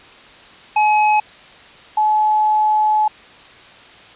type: tone pair in turn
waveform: square / sine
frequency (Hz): 849 / 855.4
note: G#5 / A5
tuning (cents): +38 / -49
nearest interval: unison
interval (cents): 13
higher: second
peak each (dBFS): -12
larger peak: neither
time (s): 0.76-1.2 / 1.97-3.08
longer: second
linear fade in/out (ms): 5
effects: white hiss -42 dBFS RMS until 4.15 s + resampled to 8000 Hz